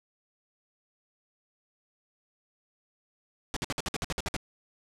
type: noise bursts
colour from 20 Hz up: pink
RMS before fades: -31 dBFS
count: 11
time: 3.54-4.365 s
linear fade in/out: 0 ms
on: 25 ms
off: 55 ms
effects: low-pass 8000 Hz 12 dB/octave